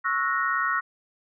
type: chord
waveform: sine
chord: F# dominant seventh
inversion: second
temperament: equal with one note detuned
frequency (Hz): 1108.7 / 1318.5 / 1456.2 / 1864.7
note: C#6 / E6 / F#6 / A#6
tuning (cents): 0 / 0 / -28 / 0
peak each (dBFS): -28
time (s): 0.04-0.81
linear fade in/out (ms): 20
effects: none